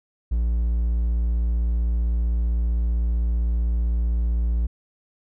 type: tone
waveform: triangle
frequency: 57.8 Hz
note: A#1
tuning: 14 cents flat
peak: -17 dBFS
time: 0.31-4.67 s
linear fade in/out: 10 ms
effects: none